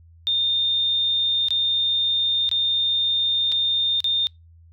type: tone with dropouts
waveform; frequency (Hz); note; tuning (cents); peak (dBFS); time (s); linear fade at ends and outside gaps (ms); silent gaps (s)
sine; 3633; A#7; -45; -18; 0.27-4.27; 0; 1.485-1.506 / 2.491-2.514 / 3.518-3.522 / 4.004-4.043
effects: noise-tail reverb RT60 0.2 s tail -25 dB re dry + added 83 Hz sine -47 dBFS peak until 4.72 s